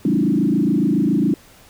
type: tone with frequency modulation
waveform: sine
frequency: 246.9 Hz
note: B3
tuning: in tune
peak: -14 dBFS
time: 0.05-1.34 s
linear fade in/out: 2 ms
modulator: 27.2 Hz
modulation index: 2.9
effects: pink hiss -48 dBFS RMS until 1.69 s